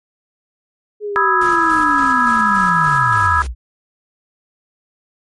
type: linear sweep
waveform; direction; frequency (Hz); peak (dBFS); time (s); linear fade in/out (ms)
sine; down; 423.2 to 53.2; -20; 1-3.55; 50
type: chord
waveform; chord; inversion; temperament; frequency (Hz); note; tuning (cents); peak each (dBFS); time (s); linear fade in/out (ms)
sine; E major seventh; second; equal with one note detuned; 987.8 / 1257.5 / 1318.5 / 1661.2; B5 / D#6 / E6 / G#6; 0 / +18 / 0 / 0; -17; 1.16-3.42; 0
type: noise with tremolo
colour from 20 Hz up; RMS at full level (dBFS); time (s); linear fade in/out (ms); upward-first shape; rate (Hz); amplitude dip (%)
pink; -32; 1.41-3.47; 5; square; 3.5; 40
effects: MP3 48 kbps